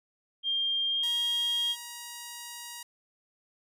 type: tone with pitch glide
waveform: sine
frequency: 3200 to 3248 Hz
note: G7 to G#7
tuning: +35 to -39 cents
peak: -26 dBFS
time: 0.43-1.76 s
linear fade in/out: 50 ms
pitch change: +26 cents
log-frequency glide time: 0.88-1.12 s
type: tone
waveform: 5% pulse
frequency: 952 Hz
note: A#5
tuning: 36 cents sharp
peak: -28 dBFS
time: 1.03-2.83 s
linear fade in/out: 5 ms
effects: none